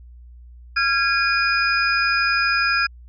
sine tone cluster, 1375 / 1643 / 2450 / 5000 Hz, F6 / G#6 / D#7 / D#8, -27 / -19 / -27 / +8 cents, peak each -21 / -21 / -23 / -25 dBFS, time 0.76-2.87 s, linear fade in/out 10 ms, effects added 60 Hz sine -40 dBFS peak until 3.08 s

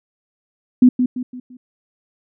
sine tone with echo, 250.5 Hz, B3, 25 cents sharp, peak -5 dBFS, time 0.82-0.89 s, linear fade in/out 5 ms, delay 170 ms, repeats 4, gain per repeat -8 dB, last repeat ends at 1.57 s, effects none

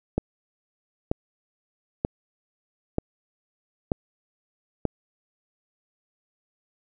click train, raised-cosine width 2 ms, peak -9 dBFS, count 6, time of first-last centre 0.18-4.853 s, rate 1.07 Hz, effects none

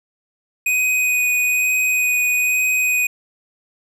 square tone with vibrato, 2494 Hz, D#7, 3 cents sharp, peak -16 dBFS, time 0.66-3.07 s, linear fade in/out 5 ms, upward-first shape sine, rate 1.1 Hz, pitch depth 10 cents each way, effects none

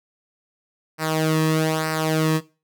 sawtooth tone with flanger, 157.9 Hz, D#3, 26 cents sharp, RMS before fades -21 dBFS, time 0.98-2.41 s, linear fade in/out 50 ms, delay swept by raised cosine 0.29 to 1.39 ms, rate 1.1 Hz, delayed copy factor -0.7, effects noise-tail reverb RT60 0.3 s tail -17 dB re dry

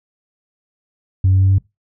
sine tone with pitch steps, 94.2 / 94.96 / 95.74 / 96.51 Hz, F#2 / F#2 / G2 / G2, +32 / +45 / -40 / -27 cents, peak -8 dBFS, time 1.24-1.584 s, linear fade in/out 5 ms, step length 86 ms, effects noise-tail reverb RT60 0.2 s tail -23 dB re dry + tanh soft clip ceiling -7 dBFS

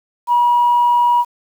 sine tone, 963 Hz, B5, 44 cents flat, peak -9 dBFS, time 0.27-1.25 s, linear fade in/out 50 ms, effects tanh soft clip ceiling -6 dBFS + 7-bit

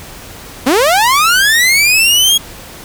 sawtooth linear sweep, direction up, 233.1 to 3322 Hz, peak -4 dBFS, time 0.66-2.38 s, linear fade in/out 10 ms, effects pink hiss -32 dBFS RMS until 2.84 s

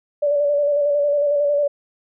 sine tone with vibrato, 579 Hz, D5, 25 cents flat, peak -15 dBFS, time 0.22-1.68 s, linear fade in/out 10 ms, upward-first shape square, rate 11 Hz, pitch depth 26 cents each way, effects none

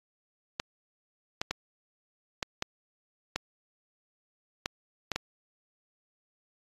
clicks, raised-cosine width 0.2 ms, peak -12 dBFS, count 9, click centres 0.599 / 1.415 / 1.51 / 2.428 / 2.624 / 3.36 / 4.659 / 5.117 / 5.16 s, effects AAC 32 kbps

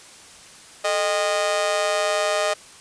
sawtooth tone with amplitude modulation, 617 Hz, D#5, 15 cents flat, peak -12 dBFS, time 0.84-2.54 s, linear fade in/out 10 ms, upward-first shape sine, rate 181 Hz, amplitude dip 85%, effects white hiss -45 dBFS RMS until 2.8 s + resampled to 22050 Hz

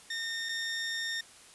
20% pulse tone pair in turn, 1828 / 1828 Hz, A#6 / A#6, -34 / -34 cents, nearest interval unison, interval 0 cents, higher neither, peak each -28 / -27 dBFS, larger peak second, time 0.1-0.49 / 0.49-1.21 s, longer second, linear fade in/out 5 ms, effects white hiss -54 dBFS RMS until 1.54 s + resampled to 24000 Hz

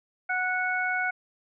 harmonic tone, 737 Hz, F#5, 7 cents flat, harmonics 1 / 2 / 3, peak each -31 / -27 / -31 dBFS, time 0.29-1.11 s, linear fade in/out 10 ms, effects none

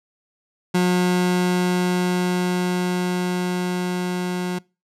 30% pulse tone with level ramp, 180 Hz, F#3, 47 cents flat, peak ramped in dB -13 to -20 dBFS, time 0.74-4.59 s, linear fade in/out 10 ms, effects noise-tail reverb RT60 0.3 s tail -25 dB re dry + low-pass 11000 Hz 12 dB/octave

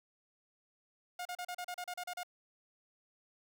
sawtooth tone bursts, 715 Hz, F5, 41 cents sharp, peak -35 dBFS, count 11, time 1.19-2.233 s, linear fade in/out 5 ms, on 63 ms, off 35 ms, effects none

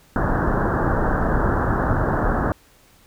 pink low-pass noise, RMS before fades -20 dBFS, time 0.16-2.52 s, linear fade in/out 0 ms, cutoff 1700 Hz, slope 96 dB/octave, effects pink hiss -54 dBFS RMS until 3.06 s

